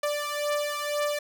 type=beating tone pair; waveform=sawtooth; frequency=587.3 / 589.3 Hz; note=D5 / D5; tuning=0 / +6 cents; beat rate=2 Hz; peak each=-25 / -27 dBFS; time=0.03-1.19 s; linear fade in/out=5 ms; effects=none